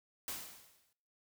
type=noise with exponential decay; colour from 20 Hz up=white; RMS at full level=-39 dBFS; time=0.28-0.93 s; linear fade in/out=1 ms; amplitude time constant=140 ms; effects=noise-tail reverb RT60 0.6 s tail -20 dB re dry